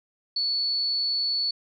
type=tone; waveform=sine; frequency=4435 Hz; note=C#8; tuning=in tune; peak=-23 dBFS; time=0.36-1.51 s; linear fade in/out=5 ms; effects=none